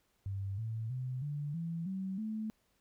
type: tone with pitch steps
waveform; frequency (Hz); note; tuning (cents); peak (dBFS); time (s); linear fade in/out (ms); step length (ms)
sine; 98 / 111.92 / 127.83 / 145.99 / 166.73 / 190.42 / 217.5; G2 / A2 / C3 / D3 / E3 / G3 / A3; 0 / +30 / -40 / -10 / +20 / -50 / -20; -35; 0.26-2.5; 0; 320
effects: pink hiss -75 dBFS RMS until 2.8 s